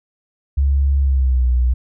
sine tone with pitch glide, 69.3 to 61.74 Hz, C#2 to B1, 0 to 0 cents, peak -12 dBFS, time 0.57-1.74 s, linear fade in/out 10 ms, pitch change -200 cents, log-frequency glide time 0.99-1.47 s, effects none

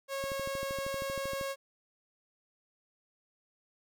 sawtooth tone, 547 Hz, C#5, 23 cents flat, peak -30 dBFS, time 0.08-1.56 s, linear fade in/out 50 ms
click train, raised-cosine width 3 ms, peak -30 dBFS, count 16, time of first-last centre 0.24-1.412 s, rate 12.8 Hz
effects none

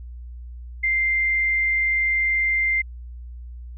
sine tone, 2093 Hz, C7, in tune, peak -18 dBFS, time 0.83-2.82 s, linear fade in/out 10 ms, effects added 60 Hz sine -34 dBFS peak until 3.77 s

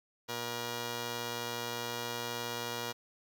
5% pulse tone pair together, 119.2 / 476.8 Hz, A#2 / A#4, +39 / +39 cents, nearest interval 2 octaves, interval 2400 cents, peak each -28 dBFS, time 0.28-2.93 s, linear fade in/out 20 ms, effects none

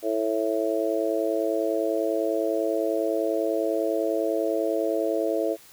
harmonic tone, 110 Hz, A2, in tune, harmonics 3 / 4 / 5 / 6, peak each -28 / -28 / -28 / -28 dBFS, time 0.02-5.57 s, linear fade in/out 50 ms, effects white hiss -51 dBFS RMS until 5.72 s

